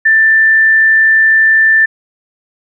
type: tone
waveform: sine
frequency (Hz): 1774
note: A6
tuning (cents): +14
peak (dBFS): -5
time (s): 0.05-1.86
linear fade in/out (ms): 10
effects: none